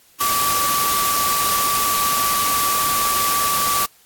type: tone in noise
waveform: sine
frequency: 1155 Hz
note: D6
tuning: 29 cents flat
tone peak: -19 dBFS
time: 0.2-3.86 s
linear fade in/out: 10 ms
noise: white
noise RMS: -21 dBFS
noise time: 0.2-3.86 s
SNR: -1 dB
effects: white hiss -53 dBFS RMS until 4.05 s + AAC 64 kbps